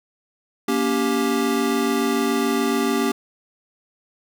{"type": "chord", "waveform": "square", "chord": "G diminished", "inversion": "first", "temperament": "just", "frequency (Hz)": [235.2, 282.2, 392], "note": ["Bb3", "Db4", "G4"], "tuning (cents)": [16, 31, 0], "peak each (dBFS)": -24, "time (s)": [0.68, 3.12], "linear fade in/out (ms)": 5, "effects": []}